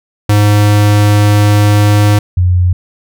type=tone pair in turn; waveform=square / sine; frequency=103.83 / 89.68 Hz; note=G#2 / F2; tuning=0 / +46 cents; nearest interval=minor third; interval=254 cents; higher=first; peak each=-6 dBFS; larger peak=neither; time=0.29-2.19 / 2.37-2.73 s; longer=first; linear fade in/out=5 ms; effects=none